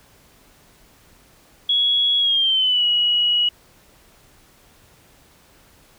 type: tone with pitch glide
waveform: sine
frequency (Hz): 3346 to 2913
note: G#7 to F#7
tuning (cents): +12 to -28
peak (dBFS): -15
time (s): 1.69-3.49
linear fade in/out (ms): 5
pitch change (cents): -240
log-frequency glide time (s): 2.18-2.85
effects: pink hiss -53 dBFS RMS until 5.98 s